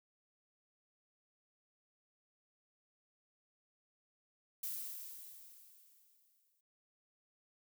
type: noise with exponential decay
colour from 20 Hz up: violet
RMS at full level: -40 dBFS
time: 4.63-6.61 s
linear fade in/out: 5 ms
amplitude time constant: 430 ms
effects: none